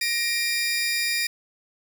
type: tone cluster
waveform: sawtooth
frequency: 1873 / 2380 / 4984 Hz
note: A#6 / D7 / D#8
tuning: +8 / +22 / +2 cents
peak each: -25 / -22 / -26 dBFS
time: 0.01-1.27 s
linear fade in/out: 5 ms
effects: none